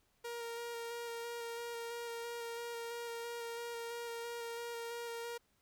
sawtooth tone with vibrato, 468.6 Hz, A#4, 9 cents sharp, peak -37 dBFS, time 0.24-5.38 s, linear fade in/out 10 ms, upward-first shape square, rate 3 Hz, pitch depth 12 cents each way, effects pink hiss -75 dBFS RMS until 5.61 s

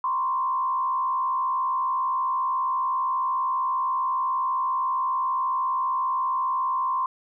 sine tone with frequency modulation, 1046.5 Hz, C6, in tune, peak -22 dBFS, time 0.04-7.06 s, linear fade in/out 2 ms, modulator 67.4 Hz, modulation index 0.77, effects none

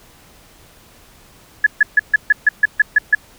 sine tone bursts, 1702 Hz, G#6, 42 cents sharp, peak -6 dBFS, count 10, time 1.64-3.15 s, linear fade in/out 5 ms, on 25 ms, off 140 ms, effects pink hiss -47 dBFS RMS until 3.38 s

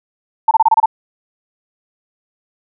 sine tone bursts, 889 Hz, A5, 18 cents sharp, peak -6 dBFS, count 7, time 0.48-0.859 s, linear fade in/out 5 ms, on 31 ms, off 27 ms, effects none

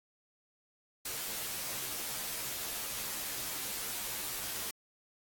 white noise with comb filter, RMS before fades -38 dBFS, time 1.05-4.71 s, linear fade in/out 5 ms, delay 12 ms, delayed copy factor -0.95, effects AAC 64 kbps

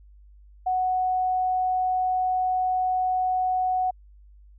sine tone, 740 Hz, F#5, in tune, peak -21 dBFS, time 0.66-3.91 s, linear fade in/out 10 ms, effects added 50 Hz sine -48 dBFS peak until 4.58 s

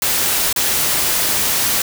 white noise with dropouts, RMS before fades -17 dBFS, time 0.02-1.82 s, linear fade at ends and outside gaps 2 ms, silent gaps 0.528-0.561 s, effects none

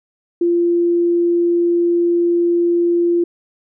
sine tone, 344.8 Hz, F4, 22 cents flat, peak -12 dBFS, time 0.41-3.24 s, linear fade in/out 5 ms, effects none

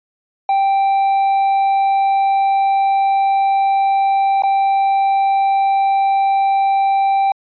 triangle tone with dropouts, 784 Hz, G5, in tune, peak -10 dBFS, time 0.49-7.32 s, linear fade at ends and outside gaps 2 ms, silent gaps 4.422-4.435 s, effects resampled to 11025 Hz

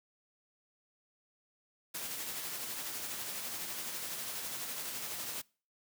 white noise with tremolo, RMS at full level -39 dBFS, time 1.94-5.42 s, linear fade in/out 10 ms, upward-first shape sine, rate 12 Hz, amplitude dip 30%, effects noise-tail reverb RT60 0.4 s tail -25 dB re dry + high-pass 100 Hz 12 dB/octave

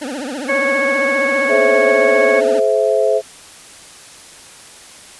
25% pulse tone with vibrato, 271.6 Hz, C#4, 35 cents flat, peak -19 dBFS, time 0.01-2.6 s, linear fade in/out 10 ms, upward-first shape triangle, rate 15 Hz, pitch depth 250 cents each way
harmonic tone, 551 Hz, C#5, 11 cents flat, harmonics 1 / 2 / 3 / 4, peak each -17 / -24 / -21 / -18 dBFS, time 0.48-2.41 s, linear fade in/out 20 ms
sine chord, Ab augmented, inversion none, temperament equal with one note detuned, 425.5 / 523.3 / 659.3 Hz, Ab4 / C5 / E5, +42 / 0 / 0 cents, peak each -16 dBFS, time 1.48-3.22 s, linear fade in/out 50 ms
effects white hiss -39 dBFS RMS until 5.19 s + resampled to 24000 Hz

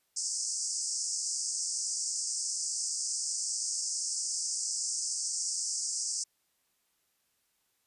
white band-pass noise, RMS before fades -34 dBFS, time 0.16-6.24 s, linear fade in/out 10 ms, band 4900 to 8700 Hz, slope 96 dB/octave, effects white hiss -75 dBFS RMS until 7.86 s + resampled to 32000 Hz

